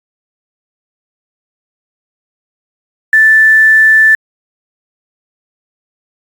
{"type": "tone with quantisation", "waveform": "sine", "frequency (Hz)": 1760, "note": "A6", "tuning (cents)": 0, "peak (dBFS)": -3, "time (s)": [3.13, 4.15], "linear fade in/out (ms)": 2, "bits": 5, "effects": ["AAC 64 kbps"]}